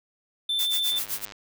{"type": "tone", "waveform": "triangle", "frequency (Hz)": 3544, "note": "A7", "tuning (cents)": 12, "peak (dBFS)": -22, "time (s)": [0.49, 0.99], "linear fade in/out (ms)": 5}
{"type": "noise with tremolo", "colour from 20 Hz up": "blue", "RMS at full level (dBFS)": -28, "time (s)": [0.59, 1.25], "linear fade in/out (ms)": 0, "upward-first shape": "sine", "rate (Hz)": 7.8, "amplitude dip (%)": 95}
{"type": "click train", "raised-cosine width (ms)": 0.2, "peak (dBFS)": -24, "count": 42, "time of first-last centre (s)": [0.92, 1.322], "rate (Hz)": 102}
{"effects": []}